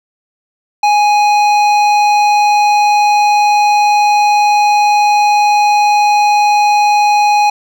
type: tone with hard clipping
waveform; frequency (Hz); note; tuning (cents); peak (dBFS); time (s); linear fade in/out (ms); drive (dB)
sine; 831; G#5; +1; -9; 0.83-7.5; 5; 12
effects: none